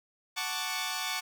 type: chord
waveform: 10% pulse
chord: D major seventh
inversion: first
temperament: equal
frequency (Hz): 740 / 880 / 1108.7 / 1174.7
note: F#5 / A5 / C#6 / D6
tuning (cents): 0 / 0 / 0 / 0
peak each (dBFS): -29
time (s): 0.36-1.21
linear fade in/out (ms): 20
effects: none